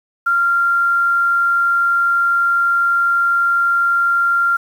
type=tone with quantisation; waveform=sine; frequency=1386 Hz; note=F6; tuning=14 cents flat; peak=-12 dBFS; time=0.26-4.57 s; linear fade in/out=10 ms; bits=7; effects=none